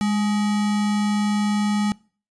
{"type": "tone with sample-and-hold", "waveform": "sine", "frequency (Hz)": 206.6, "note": "G#3", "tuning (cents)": -9, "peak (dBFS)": -18, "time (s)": [0.01, 1.92], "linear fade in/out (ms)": 0, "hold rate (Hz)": 1050, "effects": ["noise-tail reverb RT60 0.4 s tail -23 dB re dry", "resampled to 22050 Hz"]}